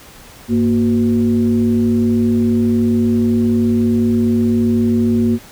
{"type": "tone with frequency modulation", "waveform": "sine", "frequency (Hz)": 233.1, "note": "A#3", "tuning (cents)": 0, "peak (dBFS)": -11, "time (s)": [0.48, 5.39], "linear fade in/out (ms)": 50, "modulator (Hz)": 136, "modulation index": 0.67, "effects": ["pink hiss -40 dBFS RMS until 5.51 s"]}